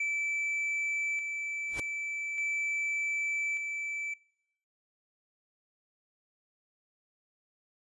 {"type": "tone with tremolo", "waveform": "triangle", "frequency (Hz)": 2318, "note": "D7", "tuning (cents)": -23, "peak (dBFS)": -27, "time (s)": [0, 4.14], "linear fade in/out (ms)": 5, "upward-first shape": "square", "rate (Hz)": 0.42, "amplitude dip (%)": 35}
{"type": "noise with exponential growth", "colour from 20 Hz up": "pink", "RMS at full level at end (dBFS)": -35, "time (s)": [1.67, 1.8], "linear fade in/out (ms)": 2, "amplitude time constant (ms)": 28}
{"effects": ["noise-tail reverb RT60 0.8 s tail -25 dB re dry", "resampled to 24000 Hz"]}